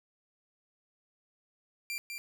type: tone with echo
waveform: sawtooth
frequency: 2369 Hz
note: D7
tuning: 14 cents sharp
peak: -31 dBFS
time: 1.9-1.98 s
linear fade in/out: 0 ms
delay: 200 ms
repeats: 1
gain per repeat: -4 dB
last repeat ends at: 2.18 s
effects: none